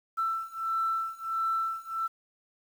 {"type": "beating tone pair", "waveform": "sine", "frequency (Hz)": [1332, 1333.5], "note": ["E6", "E6"], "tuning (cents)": [18, 20], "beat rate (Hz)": 1.5, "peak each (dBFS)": [-31, -30], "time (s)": [0.17, 2.08], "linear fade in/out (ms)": 20, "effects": ["tanh soft clip ceiling -20 dBFS", "9-bit"]}